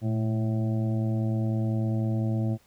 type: harmonic tone with a mistuned harmonic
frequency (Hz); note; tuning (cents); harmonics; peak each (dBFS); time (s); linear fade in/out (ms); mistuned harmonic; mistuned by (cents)
109.9; A2; -2; 1 / 2 / 3 / 5 / 6 / 7; -25 / -30 / -35 / -41 / -42 / -47; 0.01-2.58; 50; 1; +62
effects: pink hiss -62 dBFS RMS until 2.66 s